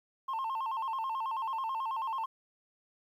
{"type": "tone with vibrato", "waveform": "sine", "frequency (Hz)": 977, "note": "B5", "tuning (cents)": -19, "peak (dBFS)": -29, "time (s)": [0.28, 2.26], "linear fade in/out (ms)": 10, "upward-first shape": "square", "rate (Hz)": 9.2, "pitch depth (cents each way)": 150, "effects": ["tanh soft clip ceiling -31 dBFS", "11-bit"]}